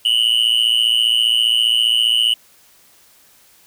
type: tone with amplitude modulation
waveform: triangle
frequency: 2960 Hz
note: F#7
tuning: in tune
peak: -7 dBFS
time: 0.05-2.34 s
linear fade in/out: 5 ms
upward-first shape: sine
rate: 115 Hz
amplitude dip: 100%
effects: white hiss -51 dBFS RMS until 3.66 s